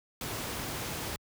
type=noise; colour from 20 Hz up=pink; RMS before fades=-36 dBFS; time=0.21-1.16 s; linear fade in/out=2 ms; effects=high-pass 60 Hz 12 dB/octave